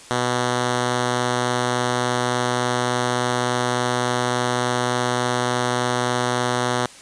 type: tone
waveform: 5% pulse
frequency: 123.47 Hz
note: B2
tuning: in tune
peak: -8 dBFS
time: 0.11-6.86 s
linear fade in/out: 0 ms
effects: white hiss -43 dBFS RMS until 7.01 s + resampled to 22050 Hz